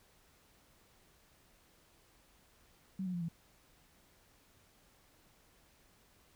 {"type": "tone with pitch steps", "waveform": "sine", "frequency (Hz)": [190, 181.84, 174.03, 166.56], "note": ["F#3", "F#3", "F3", "E3"], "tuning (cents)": [46, -30, -6, 18], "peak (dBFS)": -35, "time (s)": [2.99, 3.286], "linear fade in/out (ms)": 5, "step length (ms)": 74, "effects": ["pink hiss -67 dBFS RMS until 6.35 s"]}